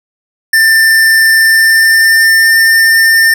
square tone with pitch glide, 1787 to 1802.6 Hz, A6 to A6, +26 to +41 cents, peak -5 dBFS, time 0.53-3.34 s, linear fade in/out 5 ms, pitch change +15 cents, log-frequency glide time 1.36-2.54 s, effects none

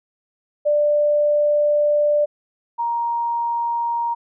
sine tone pair in turn, 591 / 938.2 Hz, D5 / A#5, +11 / +11 cents, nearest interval minor sixth, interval 800 cents, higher second, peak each -14 / -19 dBFS, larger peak first, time 0.65-2.26 / 2.78-4.15 s, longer first, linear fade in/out 20 ms, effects none

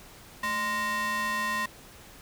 square ring-modulated tone, 410.7 Hz, G#4, 19 cents flat, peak -25 dBFS, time 0.43-1.66 s, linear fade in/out 5 ms, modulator 1450 Hz, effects pink hiss -50 dBFS RMS until 2.21 s

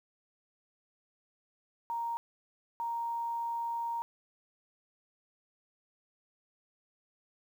sine tone bursts at uneven times, 932.3 Hz, A#5, in tune, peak -32 dBFS, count 2, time 1.9-2.17 / 2.8-4.02 s, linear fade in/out 0 ms, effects 10-bit

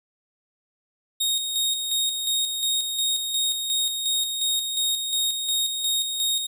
sawtooth tone with tremolo, 3729 Hz, A#7, in tune, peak -18 dBFS, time 1.2-6.47 s, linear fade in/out 10 ms, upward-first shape square, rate 2.8 Hz, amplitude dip 45%, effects none

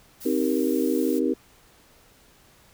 blue noise, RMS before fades -40 dBFS, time 0.2-1.2 s, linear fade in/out 20 ms
sine chord, C minor seventh, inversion none, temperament just, 261.6 / 314 / 392.4 / 470.9 Hz, C4 / Eb4 / G4 / Bb4, 0 / +16 / +2 / +18 cents, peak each -25 / -25 / -27 / -28 dBFS, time 0.25-1.34 s, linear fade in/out 10 ms
effects pink hiss -56 dBFS RMS until 2.73 s

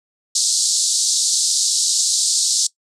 white band-pass noise, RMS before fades -18 dBFS, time 0.35-2.67 s, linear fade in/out 5 ms, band 4000 to 8600 Hz, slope 48 dB/octave, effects noise-tail reverb RT60 0.1 s tail -20 dB re dry

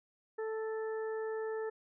harmonic tone, 440 Hz, A4, in tune, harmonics 1 / 2 / 3 / 4, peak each -35 / -47 / -51 / -49 dBFS, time 0.38-1.7 s, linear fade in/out 10 ms, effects none

